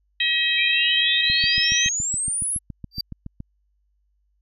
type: harmonic tone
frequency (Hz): 638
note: D#5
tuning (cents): +43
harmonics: 3 / 4 / 5 / 6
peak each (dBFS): -24 / -24 / -24 / -24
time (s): 0.2-1.89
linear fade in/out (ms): 5
type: exponential sweep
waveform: sine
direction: up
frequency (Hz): 2296 to 11175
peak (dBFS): -22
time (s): 0.57-2.59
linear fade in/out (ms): 20
type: click train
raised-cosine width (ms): 5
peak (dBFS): -21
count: 16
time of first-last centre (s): 1.3-3.404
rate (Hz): 7.13
type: tone with exponential growth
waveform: triangle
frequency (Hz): 4677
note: D8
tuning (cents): -8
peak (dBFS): -19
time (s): 2.91-3.01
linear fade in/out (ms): 5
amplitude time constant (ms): 20
effects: added 50 Hz sine -64 dBFS peak until 4.41 s